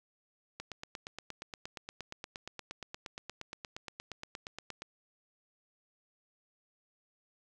click train, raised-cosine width 0.2 ms, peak -24 dBFS, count 37, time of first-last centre 0.6-4.82 s, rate 8.53 Hz, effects none

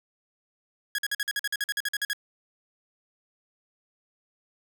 sawtooth tone bursts, 1661.2 Hz, G#6, in tune, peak -22 dBFS, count 15, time 0.95-2.132 s, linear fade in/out 2 ms, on 34 ms, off 48 ms, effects none

